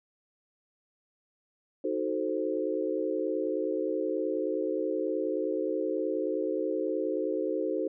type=chord; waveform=sine; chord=D# diminished seventh; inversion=none; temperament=equal; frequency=311.1 / 370 / 440 / 523.3 Hz; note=D#4 / F#4 / A4 / C5; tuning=0 / 0 / 0 / 0 cents; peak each=-33 dBFS; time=1.84-7.88 s; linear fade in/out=5 ms; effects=none